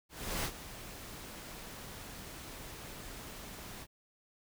pink noise with ADSR envelope, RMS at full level -34 dBFS, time 0.09-3.87 s, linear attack 350 ms, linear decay 66 ms, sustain -13 dB, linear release 50 ms, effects none

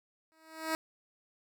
10% pulse tone with exponential growth, 319.3 Hz, D#4, 45 cents sharp, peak -20 dBFS, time 0.32-0.75 s, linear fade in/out 0 ms, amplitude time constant 92 ms, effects none

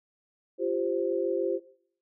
sine chord, F suspended second, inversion none, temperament equal with one note detuned, 345.6 / 392 / 523.3 Hz, F4 / G4 / C5, -18 / 0 / 0 cents, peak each -30 dBFS, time 0.58-1.6 s, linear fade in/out 50 ms, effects noise-tail reverb RT60 0.6 s tail -18 dB re dry

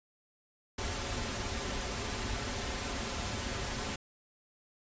pink noise with comb filter, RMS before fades -36 dBFS, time 0.78-3.96 s, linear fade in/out 5 ms, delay 6.3 ms, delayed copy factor -0.55, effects resampled to 16000 Hz

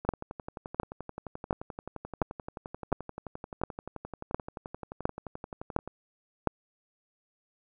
two click trains, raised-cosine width 1 ms, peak -10 / -24 dBFS, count 10 / 68, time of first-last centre 0.09-6.473 / 0.05-5.876 s, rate 1.41 / 11.5 Hz, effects none

